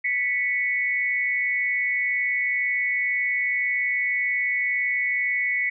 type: tone pair together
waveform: sine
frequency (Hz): 1975.1 / 2217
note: B6 / C#7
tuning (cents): 0 / 0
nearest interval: major second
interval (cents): 200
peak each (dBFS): -24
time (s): 0.04-5.7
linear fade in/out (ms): 10
effects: none